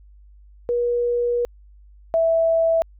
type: tone pair in turn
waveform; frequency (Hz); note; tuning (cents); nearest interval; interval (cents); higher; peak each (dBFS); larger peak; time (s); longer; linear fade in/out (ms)
sine; 480.6 / 657.1; B4 / E5; -47 / -6; perfect fourth; 541; second; -18 / -15; second; 0.69-1.45 / 2.14-2.82; first; 0
effects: added 50 Hz sine -45 dBFS peak until 2.99 s